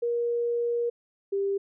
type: tone pair in turn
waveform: sine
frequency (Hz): 473.8 / 395.8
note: A#4 / G4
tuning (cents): +28 / +17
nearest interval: minor third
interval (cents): 311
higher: first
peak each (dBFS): -24 / -24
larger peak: neither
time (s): 0.02-0.9 / 1.32-1.58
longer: first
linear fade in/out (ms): 10
effects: none